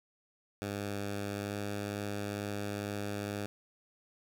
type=tone with pitch glide; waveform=10% pulse; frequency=101.2 to 102.2 Hz; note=G#2 to G#2; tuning=-44 to -27 cents; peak=-27 dBFS; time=0.62-3.46 s; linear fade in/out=0 ms; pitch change=+17 cents; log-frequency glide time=1.31-1.58 s; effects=none